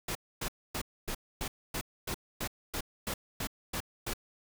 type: noise bursts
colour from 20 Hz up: pink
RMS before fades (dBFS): -35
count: 13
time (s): 0.08-4.136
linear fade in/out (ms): 5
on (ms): 72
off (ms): 260
effects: none